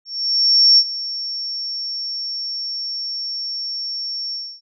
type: tone with ADSR envelope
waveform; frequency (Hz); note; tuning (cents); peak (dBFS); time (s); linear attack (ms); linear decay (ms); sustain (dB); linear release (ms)
sine; 5470; F8; -37; -7; 0.05-4.61; 730; 55; -16; 280
effects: none